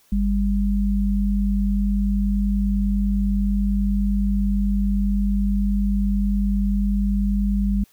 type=tone pair together; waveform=sine; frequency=50.1 / 200.4 Hz; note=G1 / G3; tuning=+38 / +38 cents; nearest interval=2 octaves; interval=2400 cents; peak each=-20 dBFS; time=0.12-7.84 s; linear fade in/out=5 ms; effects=white hiss -58 dBFS RMS until 7.92 s